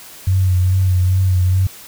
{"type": "tone with vibrato", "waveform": "sine", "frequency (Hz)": 92.5, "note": "F#2", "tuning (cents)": 0, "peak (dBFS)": -11, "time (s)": [0.27, 1.67], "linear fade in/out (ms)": 5, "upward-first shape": "sine", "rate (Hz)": 2.4, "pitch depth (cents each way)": 37, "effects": ["white hiss -38 dBFS RMS until 1.87 s"]}